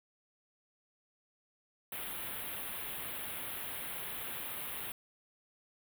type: band-stop noise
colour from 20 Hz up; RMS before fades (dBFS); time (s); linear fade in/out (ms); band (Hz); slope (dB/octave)
white; -41; 1.92-4.92; 2; 3600 to 10000; 48
effects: none